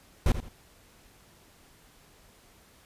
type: noise with echo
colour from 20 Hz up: brown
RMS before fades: -21 dBFS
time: 0.26-0.32 s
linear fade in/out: 2 ms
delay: 83 ms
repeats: 2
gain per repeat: -11 dB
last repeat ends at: 0.486 s
effects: pink hiss -58 dBFS RMS until 2.85 s + resampled to 32000 Hz